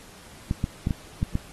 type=clicks; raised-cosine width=5 ms; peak=-11 dBFS; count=6; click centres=0.511 / 0.641 / 0.871 / 0.908 / 1.229 / 1.354 s; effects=pink hiss -48 dBFS RMS until 1.52 s + AAC 32 kbps